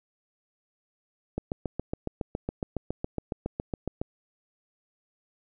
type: click train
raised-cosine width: 2 ms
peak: -16 dBFS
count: 20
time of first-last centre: 1.38-4.015 s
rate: 7.21 Hz
effects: none